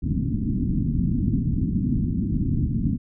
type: low-pass noise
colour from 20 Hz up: white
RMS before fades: -23 dBFS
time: 0.02-2.98 s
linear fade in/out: 20 ms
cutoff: 270 Hz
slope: 48 dB/octave
effects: none